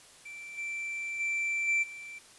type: tone with level steps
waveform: triangle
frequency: 2341 Hz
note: D7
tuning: 6 cents flat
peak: -40 / -32 / -27 / -23 / -40 dBFS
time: 0.25-2.19 s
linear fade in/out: 10 ms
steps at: 0.57 / 1.19 / 1.67 / 1.82 s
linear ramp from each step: 20 ms
effects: white hiss -55 dBFS RMS until 2.38 s + resampled to 24000 Hz